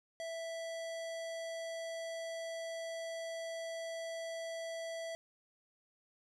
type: tone with low-pass filter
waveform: square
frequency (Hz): 659.3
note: E5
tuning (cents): 0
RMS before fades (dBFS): -42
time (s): 0.2-5.15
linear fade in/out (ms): 0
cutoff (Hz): 8200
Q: 0.93
effects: none